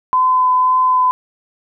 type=tone with vibrato; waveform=sine; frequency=1016 Hz; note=B5; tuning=49 cents sharp; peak=-10 dBFS; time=0.13-1.11 s; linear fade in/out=0 ms; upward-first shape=triangle; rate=1.9 Hz; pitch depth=11 cents each way; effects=none